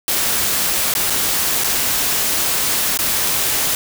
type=noise with dropouts; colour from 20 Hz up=white; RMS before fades=-18 dBFS; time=0.08-3.75 s; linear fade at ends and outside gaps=1 ms; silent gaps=0.939-0.951 / 1.1-1.104 / 1.638-1.643 / 2.974-2.989 s; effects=none